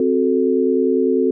sine chord, F# diminished, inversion second, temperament equal, 261.6 / 370 / 440 Hz, C4 / F#4 / A4, 0 / 0 / 0 cents, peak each -18 dBFS, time 0-1.31 s, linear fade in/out 2 ms, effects none

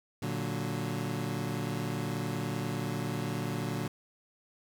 25% pulse chord, Bb augmented, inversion none, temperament equal with one note detuned, 116.54 / 146.83 / 186.07 Hz, Bb2 / D3 / F#3, 0 / 0 / +10 cents, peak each -32 / -32 / -34 dBFS, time 0.22-3.88 s, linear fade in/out 5 ms, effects none

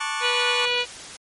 25% pulse chord, D major seventh, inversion second, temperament just, 881 / 1101.2 / 1174.7 / 1468.3 Hz, A5 / C#6 / D6 / F#6, +2 / -12 / 0 / -14 cents, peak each -27 dBFS, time 0-0.66 s, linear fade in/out 10 ms
harmonic tone, 487.9 Hz, B4, 21 cents flat, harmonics 1 / 2 / 3 / 4 / 5 / 6 / 7 / 8 / 9, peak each -28 / -32 / -33 / -35 / -25 / -26 / -31 / -34 / -32 dBFS, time 0.2-0.86 s, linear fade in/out 50 ms
white noise, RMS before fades -38 dBFS, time 0.59-1.17 s, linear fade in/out 10 ms
effects low-pass 9000 Hz 12 dB/octave + MP3 48 kbps

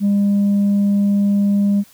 sine tone, 201.7 Hz, G3, 50 cents sharp, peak -10 dBFS, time 0-1.84 s, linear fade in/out 50 ms, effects tanh soft clip ceiling -11 dBFS + white hiss -49 dBFS RMS until 1.93 s

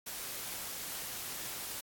white noise, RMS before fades -41 dBFS, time 0.06-1.81 s, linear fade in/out 10 ms, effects AAC 64 kbps

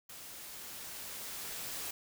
white noise with level ramp, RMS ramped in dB -49 to -40 dBFS, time 0.09-1.91 s, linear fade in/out 5 ms, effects none

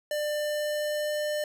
square tone with pitch glide, 596 to 600.1 Hz, D5 to D5, +25 to +37 cents, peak -28 dBFS, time 0.11-1.44 s, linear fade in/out 2 ms, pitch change +12 cents, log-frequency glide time 0.34-1.26 s, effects none

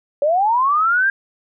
sine linear sweep, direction up, 554.4 to 1622 Hz, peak -13 dBFS, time 0.22-1.1 s, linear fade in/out 2 ms, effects none

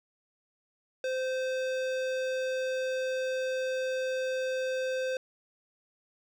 sine tone with hard clipping, 518 Hz, C5, 17 cents flat, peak -31 dBFS, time 1.04-5.17 s, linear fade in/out 2 ms, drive 17 dB, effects none

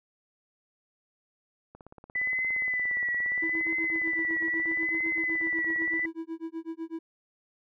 click train, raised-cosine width 1 ms, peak -33 dBFS, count 75, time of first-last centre 1.75-6.052 s, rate 17.2 Hz
sine tone with vibrato, 1991 Hz, B6, 14 cents sharp, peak -26 dBFS, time 2.15-6.06 s, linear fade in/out 5 ms, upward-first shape triangle, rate 0.77 Hz, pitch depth 52 cents each way
triangle tone with tremolo, 327.1 Hz, E4, 13 cents flat, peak -29 dBFS, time 3.42-6.99 s, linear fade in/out 5 ms, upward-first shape sine, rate 8 Hz, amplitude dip 100%
effects none

